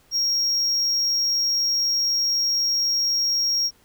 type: tone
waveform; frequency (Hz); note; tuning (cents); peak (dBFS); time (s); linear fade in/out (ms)
triangle; 5588; F8; 0; -18; 0.11-3.71; 50
effects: pink hiss -58 dBFS RMS until 3.84 s